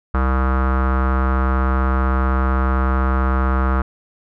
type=tone with low-pass filter; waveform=square; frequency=65.41 Hz; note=C2; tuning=in tune; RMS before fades=-17 dBFS; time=0.14-3.82 s; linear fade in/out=5 ms; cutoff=1300 Hz; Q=5; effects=none